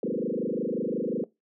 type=tone with frequency modulation; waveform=sine; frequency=352.3 Hz; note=F4; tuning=15 cents sharp; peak=-26 dBFS; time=0.03-1.24 s; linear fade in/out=2 ms; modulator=25.6 Hz; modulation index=6.1; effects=noise-tail reverb RT60 0.2 s tail -20 dB re dry